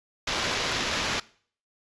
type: noise with sample-and-hold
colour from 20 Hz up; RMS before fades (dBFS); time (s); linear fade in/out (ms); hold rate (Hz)
white; -28; 0.27-1.2; 5; 8820
effects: noise-tail reverb RT60 0.5 s tail -21 dB re dry + resampled to 22050 Hz